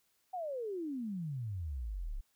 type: exponential sweep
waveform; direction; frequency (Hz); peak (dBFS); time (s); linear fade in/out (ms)
sine; down; 765 to 31.28; -36; 0.33-2.21; 10
effects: white hiss -75 dBFS RMS until 2.35 s